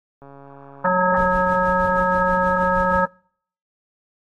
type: click train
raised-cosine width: 1 ms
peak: -29 dBFS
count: 251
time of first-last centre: 0.22-2.019 s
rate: 139 Hz
type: harmonic tone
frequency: 183 Hz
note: F#3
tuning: 19 cents flat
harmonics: 1 / 3 / 5 / 7 / 9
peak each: -25 / -21 / -21 / -22 / -25 dBFS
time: 0.84-3.06 s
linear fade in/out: 10 ms
type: noise with tremolo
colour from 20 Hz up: brown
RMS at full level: -31 dBFS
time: 1.17-3.05 s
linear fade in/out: 2 ms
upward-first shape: sine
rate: 6.3 Hz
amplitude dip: 65%
effects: noise-tail reverb RT60 0.6 s tail -26 dB re dry + AAC 32 kbps